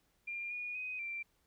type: tone with pitch steps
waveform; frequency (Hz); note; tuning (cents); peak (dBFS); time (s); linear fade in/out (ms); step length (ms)
sine; 2396 / 2446 / 2505 / 2356; D7 / D#7 / D#7 / D7; +34 / -30 / +11 / +5; -38; 0.27-1.23; 10; 240
effects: pink hiss -75 dBFS RMS until 1.46 s